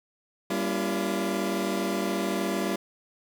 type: chord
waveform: 25% pulse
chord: G diminished seventh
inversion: none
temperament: just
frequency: 196 / 235.2 / 282.2 / 338.7 Hz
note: G3 / Bb3 / Db4 / Fb4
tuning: 0 / +16 / +31 / +47 cents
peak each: -26 / -31 / -31 / -27 dBFS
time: 0.5-2.76 s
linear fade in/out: 5 ms
effects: none